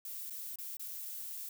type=noise with dropouts; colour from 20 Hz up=violet; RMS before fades=-43 dBFS; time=0.05-1.49 s; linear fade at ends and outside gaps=2 ms; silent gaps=0.299-0.306 / 0.558-0.586 / 0.769-0.795 s; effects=none